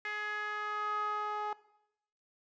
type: tone with band-pass filter sweep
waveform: sawtooth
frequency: 420.2 Hz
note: G#4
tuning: 20 cents sharp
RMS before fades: -36 dBFS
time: 0.05-1.53 s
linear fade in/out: 2 ms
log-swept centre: 1900 to 990 Hz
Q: 4.8
effects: noise-tail reverb RT60 0.8 s tail -18 dB re dry + resampled to 16000 Hz